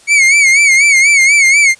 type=tone with vibrato; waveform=45% pulse; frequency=2217 Hz; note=C#7; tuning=in tune; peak=-5 dBFS; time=0.07-1.75 s; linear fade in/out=50 ms; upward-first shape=sine; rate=4.1 Hz; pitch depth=93 cents each way; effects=white hiss -43 dBFS RMS until 1.79 s + resampled to 22050 Hz